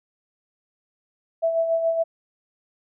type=tone with tremolo; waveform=sine; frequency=659.3 Hz; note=E5; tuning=in tune; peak=-17 dBFS; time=1.42-2.04 s; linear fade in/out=20 ms; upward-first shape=sine; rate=7.1 Hz; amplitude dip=50%; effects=none